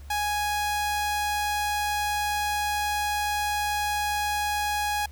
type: tone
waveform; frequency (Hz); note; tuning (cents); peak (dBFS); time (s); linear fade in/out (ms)
sawtooth; 830.6; G#5; 0; -21; 0.1-5.06; 5
effects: added 70 Hz sine -40 dBFS peak until 5.11 s + pink hiss -56 dBFS RMS until 5.11 s